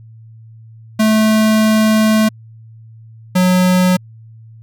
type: tone pair in turn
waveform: square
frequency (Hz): 217.4 / 182.73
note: A3 / F#3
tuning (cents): -21 / -21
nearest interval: minor third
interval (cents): 300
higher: first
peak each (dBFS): -10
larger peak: neither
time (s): 0.99-2.29 / 3.35-3.97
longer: first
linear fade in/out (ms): 10
effects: added 112 Hz sine -36 dBFS peak until 4.62 s